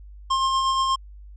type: tone with tremolo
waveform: square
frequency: 1063 Hz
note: C6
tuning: 27 cents sharp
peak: -19 dBFS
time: 0.3-0.96 s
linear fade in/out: 10 ms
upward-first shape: sine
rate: 8.4 Hz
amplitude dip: 30%
effects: added 50 Hz sine -40 dBFS peak until 1.36 s + resampled to 16000 Hz